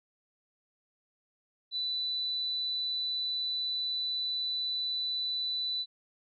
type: tone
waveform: sine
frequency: 3982 Hz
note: B7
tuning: 14 cents sharp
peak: -30 dBFS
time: 1.71-5.86 s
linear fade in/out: 50 ms
effects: none